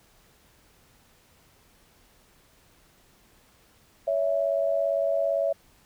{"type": "tone pair together", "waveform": "sine", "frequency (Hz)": [562.3, 660], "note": ["C#5", "E5"], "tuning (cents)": [25, 2], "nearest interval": "minor third", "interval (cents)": 277, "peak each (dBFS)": -25, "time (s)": [4.07, 5.53], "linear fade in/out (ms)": 10, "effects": ["pink hiss -60 dBFS RMS until 5.85 s"]}